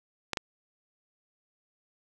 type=clicks; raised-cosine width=0.2 ms; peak=-12 dBFS; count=2; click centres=0.333 / 0.372 s; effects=none